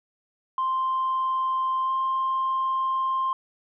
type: tone with pitch glide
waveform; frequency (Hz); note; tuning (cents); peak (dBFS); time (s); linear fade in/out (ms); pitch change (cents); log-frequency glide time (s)
sine; 1046.5 to 1054.4; C6 to C6; 0 to +13; -21; 0.58-3.33; 2; +13; 1.84-1.91
effects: tanh soft clip ceiling -19 dBFS